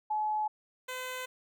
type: tone pair in turn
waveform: sine / 10% pulse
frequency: 854 / 509.4 Hz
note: G#5 / C5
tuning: +48 / -46 cents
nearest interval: major sixth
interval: 894 cents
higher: first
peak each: -28 dBFS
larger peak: neither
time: 0.1-0.48 / 0.88-1.26 s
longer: neither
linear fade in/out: 10 ms
effects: none